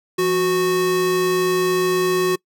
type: tone pair together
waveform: square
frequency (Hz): 172.3 / 367.6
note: F3 / F#4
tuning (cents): -23 / -11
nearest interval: octave + minor second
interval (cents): 1312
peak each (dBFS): -29 / -17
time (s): 0.18-2.36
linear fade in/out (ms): 10
effects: noise-tail reverb RT60 0.1 s tail -24 dB re dry